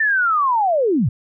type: linear sweep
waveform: sine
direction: down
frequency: 1800 to 93.3 Hz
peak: -14 dBFS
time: 0-1.09 s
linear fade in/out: 5 ms
effects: none